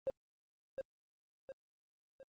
triangle tone with echo, 535 Hz, C5, 38 cents sharp, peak -28 dBFS, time 0.07-0.1 s, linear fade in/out 0 ms, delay 710 ms, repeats 3, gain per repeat -7 dB, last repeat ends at 2.23 s, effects tanh soft clip ceiling -30 dBFS + Opus 24 kbps

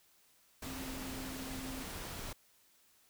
sine tone in noise, 262.3 Hz, C4, 4 cents sharp, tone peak -44 dBFS, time 0.66-1.83 s, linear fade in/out 5 ms, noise pink, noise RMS -44 dBFS, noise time 0.62-2.33 s, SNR -3 dB, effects white hiss -68 dBFS RMS until 3.09 s

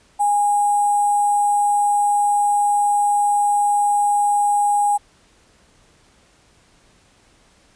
sine tone with sample-and-hold, 822 Hz, G#5, 18 cents flat, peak -14 dBFS, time 0.19-4.98 s, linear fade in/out 20 ms, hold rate 8820 Hz, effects pink hiss -55 dBFS RMS until 7.75 s + resampled to 22050 Hz

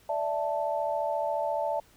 sine chord, D suspended second, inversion none, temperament equal with one note detuned, 585 / 659.3 / 880 Hz, D5 / E5 / A5, -7 / 0 / 0 cents, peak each -31 dBFS, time 0.09-1.8 s, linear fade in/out 5 ms, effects pink hiss -60 dBFS RMS until 1.96 s

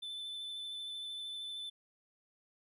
triangle tone with vibrato, 3520 Hz, A7, in tune, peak -39 dBFS, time 0.02-1.7 s, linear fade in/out 10 ms, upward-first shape triangle, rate 13 Hz, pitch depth 18 cents each way, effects none

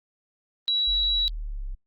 sine tone, 3902 Hz, B7, 22 cents flat, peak -21 dBFS, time 0.68-1.28 s, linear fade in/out 0 ms
sine linear sweep, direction down, 46.25 to 32.06 Hz, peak -29 dBFS, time 0.87-1.75 s, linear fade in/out 10 ms
effects Opus 32 kbps

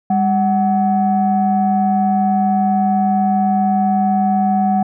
sine tone pair together, 200.5 / 747.4 Hz, G3 / F#5, +39 / +17 cents, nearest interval octave + major seventh, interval 2278 cents, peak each -14 dBFS, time 0.1-4.83 s, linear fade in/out 5 ms, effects tanh soft clip ceiling -6 dBFS

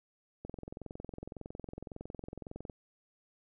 click train, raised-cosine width 2 ms, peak -29 dBFS, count 50, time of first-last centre 0.45-2.698 s, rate 21.8 Hz, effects none

